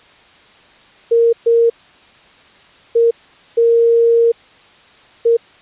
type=tone bursts at uneven times; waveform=sine; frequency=464.5 Hz; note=A#4; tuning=6 cents flat; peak=-8 dBFS; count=5; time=1.11-1.33 / 1.46-1.7 / 2.95-3.11 / 3.57-4.32 / 5.25-5.37 s; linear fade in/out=10 ms; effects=white hiss -46 dBFS RMS until 5.61 s + resampled to 8000 Hz